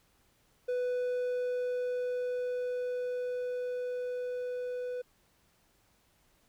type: tone with level ramp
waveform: triangle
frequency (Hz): 496.2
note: B4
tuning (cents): +8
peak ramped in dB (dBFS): -27 to -32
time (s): 0.68-5.02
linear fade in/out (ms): 10
effects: pink hiss -69 dBFS RMS until 6.48 s